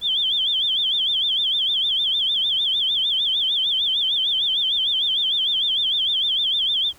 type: tone with vibrato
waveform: sine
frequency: 3322 Hz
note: G#7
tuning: in tune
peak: -18 dBFS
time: 0.01-6.93 s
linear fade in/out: 50 ms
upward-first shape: sine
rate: 6.6 Hz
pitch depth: 150 cents each way
effects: pink hiss -51 dBFS RMS until 6.98 s